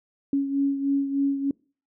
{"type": "beating tone pair", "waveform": "sine", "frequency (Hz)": [277.2, 280.5], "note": ["C#4", "C#4"], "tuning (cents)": [0, 21], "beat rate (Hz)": 3.3, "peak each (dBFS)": [-22, -29], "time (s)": [0.33, 1.51], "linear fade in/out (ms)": 2, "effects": ["noise-tail reverb RT60 0.4 s tail -25 dB re dry"]}